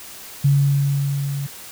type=tone with level ramp; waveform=sine; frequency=140.4 Hz; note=C#3; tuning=22 cents sharp; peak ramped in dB=-11 to -23 dBFS; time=0.44-1.47 s; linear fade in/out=10 ms; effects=white hiss -38 dBFS RMS until 1.71 s